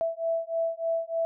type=beating tone pair; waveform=sine; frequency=659.3 / 662.6 Hz; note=E5 / E5; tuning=0 / +9 cents; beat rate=3.3 Hz; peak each=-29 / -29 dBFS; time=0.01-1.25 s; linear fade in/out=0 ms; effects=none